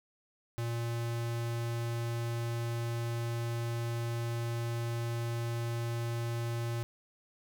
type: tone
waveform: square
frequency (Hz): 117.2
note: A#2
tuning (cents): +10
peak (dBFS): -33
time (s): 0.58-6.83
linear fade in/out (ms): 0
effects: none